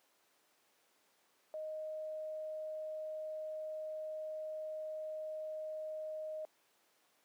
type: tone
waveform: sine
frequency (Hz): 622.3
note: D#5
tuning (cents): 0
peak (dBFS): -39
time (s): 1.54-6.45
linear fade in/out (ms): 0
effects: pink hiss -72 dBFS RMS until 7.24 s + high-pass 400 Hz 12 dB/octave